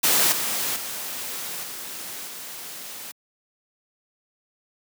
white noise with level steps, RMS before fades -19 / -26 / -32 / -35 / -37 dBFS, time 0.03-3.12 s, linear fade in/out 10 ms, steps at 0.32 / 0.76 / 1.63 / 2.27 s, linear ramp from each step 2 ms, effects high-pass 150 Hz 12 dB/octave

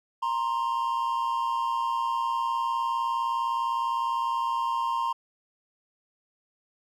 triangle tone pair together, 932.3 / 1052 Hz, A#5 / C6, 0 / +9 cents, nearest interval major second, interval 209 cents, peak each -26 dBFS, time 0.22-5.13 s, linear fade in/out 10 ms, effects none

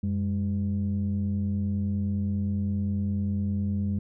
sine tone pair together, 92.5 / 202.3 Hz, F#2 / G#3, 0 / -45 cents, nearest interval octave + major second, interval 1355 cents, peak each -26 dBFS, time 0.03-3.99 s, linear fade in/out 5 ms, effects tanh soft clip ceiling -20 dBFS

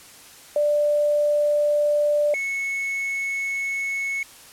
sine / triangle tone pair in turn, 590 / 2201 Hz, D5 / C#7, +8 / -13 cents, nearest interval octave + major seventh, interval 2279 cents, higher second, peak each -17 / -22 dBFS, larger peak first, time 0.56-2.34 / 2.34-4.23 s, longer second, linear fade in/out 2 ms, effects white hiss -46 dBFS RMS until 4.52 s + low-pass 12000 Hz 12 dB/octave

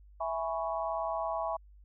sine chord, C# minor seventh, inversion first, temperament equal, 659.3 / 830.6 / 987.8 / 1108.7 Hz, E5 / G#5 / B5 / C#6, 0 / 0 / 0 / 0 cents, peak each -34 / -37 / -38 / -38 dBFS, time 0.2-1.57 s, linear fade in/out 10 ms, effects added 50 Hz sine -53 dBFS peak until 1.84 s

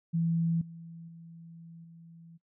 sine tone with level steps, 166.3 Hz, E3, 16 cents sharp, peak -25 / -43 / -46 / -49 dBFS, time 0.13-2.38 s, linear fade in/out 20 ms, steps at 0.61 / 1.08 / 1.84 s, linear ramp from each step 5 ms, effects noise-tail reverb RT60 0.1 s tail -22 dB re dry

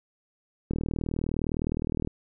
click train, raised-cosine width 3 ms, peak -16 dBFS, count 55, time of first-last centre 0.71-2.074 s, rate 39.6 Hz, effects none

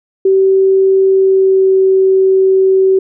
sine tone with pitch glide, 384.2 to 381.3 Hz, G4 to G4, -35 to -48 cents, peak -6 dBFS, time 0.25-2.99 s, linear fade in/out 5 ms, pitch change -13 cents, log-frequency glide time 1.06-1.75 s, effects none

